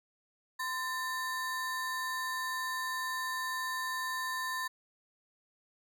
square ring-modulated tone, 1406 Hz, F6, 11 cents sharp, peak -31 dBFS, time 0.59-4.68 s, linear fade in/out 10 ms, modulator 379 Hz, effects none

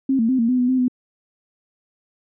sine tone with pitch steps, 267.8 / 226.3 / 259.9 / 230.1 / 252.8 / 247.5 / 258.4 / 250.7 Hz, C4 / A3 / C4 / A#3 / B3 / B3 / C4 / B3, +40 / +49 / -11 / -22 / +41 / +4 / -21 / +26 cents, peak -15 dBFS, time 0.09-0.882 s, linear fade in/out 5 ms, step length 99 ms, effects none

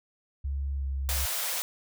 sine tone with pitch glide, 69.3 to 67.72 Hz, C#2 to C#2, 0 to -40 cents, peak -28 dBFS, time 0.44-1.26 s, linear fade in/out 10 ms, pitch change -40 cents, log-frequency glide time 0.76-0.85 s
white high-pass noise, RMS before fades -31 dBFS, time 1.09-1.62 s, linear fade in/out 0 ms, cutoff 480 Hz, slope 96 dB/octave
effects none

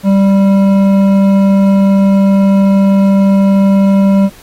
sine tone with hard clipping, 196 Hz, G3, in tune, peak -7 dBFS, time 0.03-4.3 s, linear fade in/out 50 ms, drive 9 dB, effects pink hiss -39 dBFS RMS until 4.42 s + AAC 48 kbps

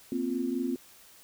sine chord, Bb suspended second, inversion none, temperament equal with one note detuned, 237.2 / 261.6 / 349.2 Hz, Bb3 / C4 / F4, +30 / 0 / 0 cents, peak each -34 / -30 / -34 dBFS, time 0.12-0.76 s, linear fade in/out 2 ms, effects white hiss -55 dBFS RMS until 1.23 s

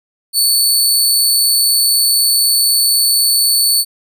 20% pulse tone, 4468 Hz, C#8, 13 cents sharp, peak -4 dBFS, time 0.33-3.85 s, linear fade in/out 50 ms, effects none

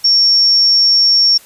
sine tone, 5490 Hz, F8, 31 cents flat, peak -7 dBFS, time 0.04-1.38 s, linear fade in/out 10 ms, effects white hiss -42 dBFS RMS until 1.45 s + resampled to 32000 Hz

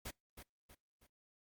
pink noise with echo, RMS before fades -45 dBFS, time 0.05-0.11 s, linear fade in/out 10 ms, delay 320 ms, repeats 3, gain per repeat -7 dB, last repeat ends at 1.07 s, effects noise-tail reverb RT60 0.2 s tail -26 dB re dry + Opus 48 kbps

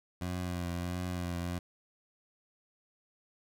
20% pulse tone with vibrato, 88.5 Hz, F2, 23 cents sharp, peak -29 dBFS, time 0.21-1.59 s, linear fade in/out 5 ms, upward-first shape triangle, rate 1.5 Hz, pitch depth 40 cents each way, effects none

